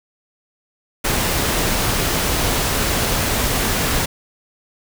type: noise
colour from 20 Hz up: pink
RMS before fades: -19 dBFS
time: 1.04-4.06 s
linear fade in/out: 10 ms
effects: none